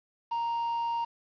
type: tone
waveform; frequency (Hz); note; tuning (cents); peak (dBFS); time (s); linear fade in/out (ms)
triangle; 932.3; A#5; 0; -26; 0.31-1.05; 10
effects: resampled to 11025 Hz + 9-bit